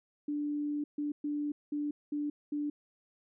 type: tone bursts at uneven times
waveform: sine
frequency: 293.8 Hz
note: D4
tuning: 1 cent sharp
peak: -31 dBFS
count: 6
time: 0.28-0.84 / 0.98-1.12 / 1.24-1.52 / 1.72-1.91 / 2.12-2.3 / 2.52-2.7 s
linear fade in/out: 5 ms
effects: none